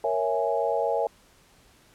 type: chord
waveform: sine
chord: A# half-diminished seventh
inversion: none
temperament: equal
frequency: 466.2 / 554.4 / 659.3 / 830.6 Hz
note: A#4 / C#5 / E5 / G#5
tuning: 0 / 0 / 0 / 0 cents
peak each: -28 / -28 / -28 / -29 dBFS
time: 0.04-1.07 s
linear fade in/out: 2 ms
effects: pink hiss -58 dBFS RMS until 1.94 s + low-pass 12000 Hz 12 dB/octave